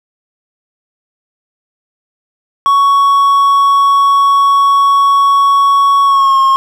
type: tone with pitch glide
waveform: triangle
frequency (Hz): 1115 to 1076.4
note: C#6 to C6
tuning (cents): +10 to +49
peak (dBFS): -4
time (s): 2.66-6.56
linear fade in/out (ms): 0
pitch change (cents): -61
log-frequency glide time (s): 6.04-6.39
effects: none